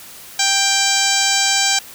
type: harmonic tone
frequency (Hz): 787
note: G5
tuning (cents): +7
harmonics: 1 / 2 / 3 / 4 / 5 / 6 / 7 / 8 / 9 / 10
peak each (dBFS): -23 / -23 / -23 / -23 / -23 / -23 / -23 / -23 / -23 / -23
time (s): 0.39-1.79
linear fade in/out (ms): 5
effects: white hiss -38 dBFS RMS until 1.94 s